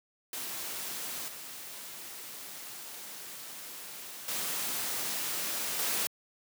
white noise with level steps, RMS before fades -38 / -44 / -34 / -31 dBFS, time 0.33-6.07 s, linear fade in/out 2 ms, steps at 1.28 / 4.28 / 5.79 s, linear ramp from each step 2 ms, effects high-pass 150 Hz 12 dB/octave

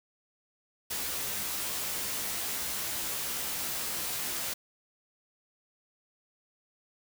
white noise with comb filter, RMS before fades -34 dBFS, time 0.9-4.54 s, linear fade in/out 10 ms, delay 15 ms, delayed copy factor +0.65, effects none

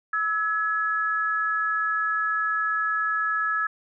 sine tone pair together, 1305 / 1690.6 Hz, E6 / G#6, -18 / +30 cents, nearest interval major third, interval 448 cents, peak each -25 dBFS, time 0.13-3.67 s, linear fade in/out 5 ms, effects none

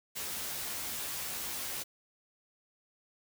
white noise with comb filter, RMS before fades -38 dBFS, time 0.15-1.84 s, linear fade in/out 20 ms, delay 14 ms, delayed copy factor +0.6, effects none

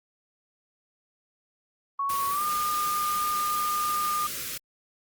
sine tone with pitch glide, 1111 to 1211.6 Hz, C#6 to D#6, +4 to -46 cents, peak -25 dBFS, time 1.99-4.27 s, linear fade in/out 5 ms, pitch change +150 cents, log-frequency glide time 2.28-2.43 s
white band-stop noise, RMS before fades -34 dBFS, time 2.09-4.58 s, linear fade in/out 10 ms, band 570 to 1200 Hz, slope 48 dB/octave
effects Opus 32 kbps

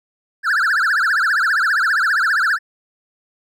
triangle tone with vibrato, 1529 Hz, G6, 44 cents flat, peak -12 dBFS, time 0.43-2.59 s, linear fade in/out 50 ms, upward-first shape triangle, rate 15 Hz, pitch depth 290 cents each way, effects none

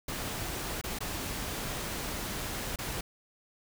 pink noise with dropouts, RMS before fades -36 dBFS, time 0.08-3.01 s, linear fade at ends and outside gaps 5 ms, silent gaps 0.814-0.838 / 0.988-1.005 / 2.76-2.787 s, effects none

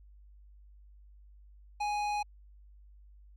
sine tone with tanh clipping, 830.6 Hz, G#5, in tune, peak -32 dBFS, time 1.8-2.23 s, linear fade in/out 10 ms, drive 15 dB, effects added 50 Hz sine -53 dBFS peak until 3.36 s

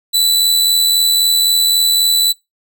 sawtooth tone with amplitude modulation, 3975 Hz, B7, 10 cents sharp, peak -6 dBFS, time 0.13-2.33 s, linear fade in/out 20 ms, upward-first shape sine, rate 83.8 Hz, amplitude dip 40%, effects noise-tail reverb RT60 0.2 s tail -21 dB re dry

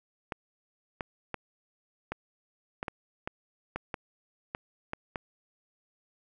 clicks, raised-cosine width 0.5 ms, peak -18 dBFS, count 12, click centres 0.322 / 1.008 / 1.343 / 2.12 / 2.829 / 2.882 / 3.275 / 3.76 / 3.942 / 4.549 / 4.934 / 5.158 s, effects none

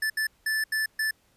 square tone bursts at uneven times, 1752 Hz, A6, 8 cents flat, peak -25 dBFS, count 5, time 0.02-0.1 / 0.17-0.27 / 0.46-0.64 / 0.72-0.86 / 0.99-1.11 s, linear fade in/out 5 ms, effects pink hiss -65 dBFS RMS until 1.36 s + resampled to 32000 Hz

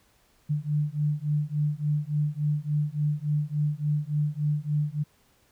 sine beating tone pair, 147.2 / 150.7 Hz, D3 / D3, +4 / +45 cents, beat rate 3.5 Hz, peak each -27 dBFS, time 0.49-5.04 s, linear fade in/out 20 ms, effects pink hiss -64 dBFS RMS until 5.51 s

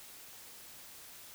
silence, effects white hiss -52 dBFS RMS until 1.34 s

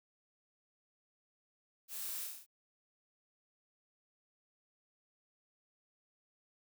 blue noise with echo, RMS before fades -45 dBFS, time 1.88-2.28 s, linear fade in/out 50 ms, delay 31 ms, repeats 6, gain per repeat -2 dB, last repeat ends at 2.466 s, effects none

